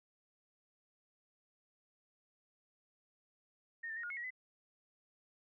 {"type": "tone with pitch steps", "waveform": "sine", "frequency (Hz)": [1842, 1780, 1864, 1431, 2175, 1909, 2016], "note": ["A#6", "A6", "A#6", "F6", "C#7", "A#6", "B6"], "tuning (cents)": [-21, 20, -1, 42, -33, 41, 35], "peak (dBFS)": -40, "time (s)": [3.83, 4.306], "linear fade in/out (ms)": 10, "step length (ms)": 68, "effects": []}